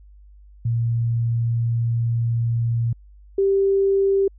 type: tone pair in turn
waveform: sine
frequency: 116.54 / 392 Hz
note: A#2 / G4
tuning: 0 / 0 cents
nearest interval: octave + major sixth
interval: 2100 cents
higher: second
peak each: -18 / -15 dBFS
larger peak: second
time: 0.65-2.93 / 3.38-4.28 s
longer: first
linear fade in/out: 5 ms
effects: added 50 Hz sine -44 dBFS peak until 4.38 s